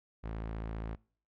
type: tone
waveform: sawtooth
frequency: 55 Hz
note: A1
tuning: in tune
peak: -33 dBFS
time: 0.23-0.96 s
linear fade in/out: 20 ms
effects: noise-tail reverb RT60 0.5 s tail -25 dB re dry + low-pass 2000 Hz 12 dB/octave

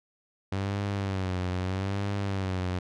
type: tone with vibrato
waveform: sawtooth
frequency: 95.6 Hz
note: G2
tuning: 43 cents flat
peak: -24 dBFS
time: 0.52-2.79 s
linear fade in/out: 5 ms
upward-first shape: sine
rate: 0.79 Hz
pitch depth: 90 cents each way
effects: low-pass 5000 Hz 12 dB/octave

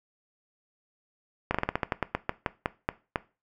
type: slowing click train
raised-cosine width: 0.5 ms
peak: -10 dBFS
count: 15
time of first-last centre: 1.51-3.159 s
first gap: 35 ms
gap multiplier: 1.17
effects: noise-tail reverb RT60 0.3 s tail -18 dB re dry

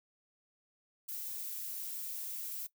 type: noise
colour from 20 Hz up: violet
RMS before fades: -41 dBFS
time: 1.08-2.67 s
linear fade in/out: 10 ms
effects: noise-tail reverb RT60 0.1 s tail -18 dB re dry

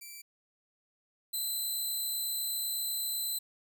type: tone pair in turn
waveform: 5% pulse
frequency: 2333 / 4033 Hz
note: D7 / B7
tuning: -12 / +36 cents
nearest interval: major sixth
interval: 948 cents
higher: second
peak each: -35 / -25 dBFS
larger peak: second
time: 0.01-0.22 / 1.33-3.39 s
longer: second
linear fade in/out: 10 ms
effects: none

